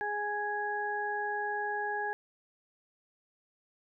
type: harmonic tone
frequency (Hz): 415.3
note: G#4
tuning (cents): 0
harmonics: 1 / 2 / 4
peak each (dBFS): -38 / -34 / -35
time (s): 0.01-2.13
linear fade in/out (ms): 0
effects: none